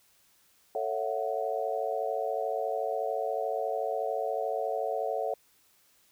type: chord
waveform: sine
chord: F# minor seventh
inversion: first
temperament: just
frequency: 444 / 555 / 666 / 740 Hz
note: A4 / C#5 / E5 / F#5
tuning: +16 / +2 / +18 / 0 cents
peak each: -34 dBFS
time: 0.75-5.34 s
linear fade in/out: 2 ms
effects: white hiss -65 dBFS RMS until 6.11 s